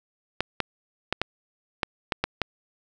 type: clicks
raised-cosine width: 0.3 ms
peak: -7 dBFS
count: 8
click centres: 0.406 / 0.603 / 1.126 / 1.216 / 1.832 / 2.122 / 2.24 / 2.417 s
effects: none